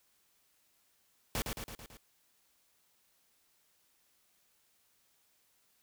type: noise with echo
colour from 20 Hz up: pink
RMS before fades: -34 dBFS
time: 1.35-1.42 s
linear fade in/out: 0 ms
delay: 110 ms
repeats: 5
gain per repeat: -4 dB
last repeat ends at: 1.97 s
effects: white hiss -72 dBFS RMS until 5.82 s